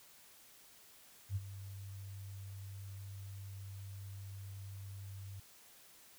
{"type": "tone with ADSR envelope", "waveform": "sine", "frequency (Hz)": 98, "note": "G2", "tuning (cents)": 0, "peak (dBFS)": -32, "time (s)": [1.29, 5.4], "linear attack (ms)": 69, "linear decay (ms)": 33, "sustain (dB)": -13, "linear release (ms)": 4, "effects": ["white hiss -61 dBFS RMS until 6.18 s"]}